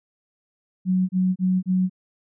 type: tone bursts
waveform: sine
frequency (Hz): 185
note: F#3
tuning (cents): 0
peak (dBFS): -17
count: 4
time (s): 0.85-1.897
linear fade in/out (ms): 50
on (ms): 240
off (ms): 29
effects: none